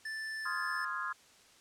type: tone with pitch glide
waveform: square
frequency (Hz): 1760 to 1739.8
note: A6 to A6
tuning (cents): 0 to -20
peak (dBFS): -38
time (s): 0.05-0.85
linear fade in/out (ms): 5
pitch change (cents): -20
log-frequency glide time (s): 0.4-0.52
type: chord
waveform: sine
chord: F minor seventh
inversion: second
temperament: equal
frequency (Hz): 1046.5 / 1244.5 / 1396.9 / 1661.2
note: C6 / Eb6 / F6 / Ab6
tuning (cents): 0 / 0 / 0 / 0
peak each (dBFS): -40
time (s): 0.45-1.13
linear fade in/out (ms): 10
effects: white hiss -61 dBFS RMS until 1.6 s + low-pass 8000 Hz 12 dB/octave